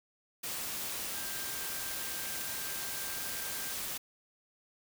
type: tone in noise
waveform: sine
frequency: 1582 Hz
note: G6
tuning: 15 cents sharp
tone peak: -48 dBFS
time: 1.14-3.74 s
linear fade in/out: 10 ms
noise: white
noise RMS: -38 dBFS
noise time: 0.43-3.98 s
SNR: -13 dB
effects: none